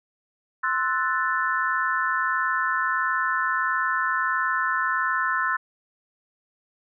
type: chord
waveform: sine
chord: F# half-diminished seventh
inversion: second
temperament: equal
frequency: 1046.5 / 1318.5 / 1480 / 1760 Hz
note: C6 / E6 / F#6 / A6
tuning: 0 / 0 / 0 / 0 cents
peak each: -27 dBFS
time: 0.63-5.57 s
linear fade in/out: 10 ms
effects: none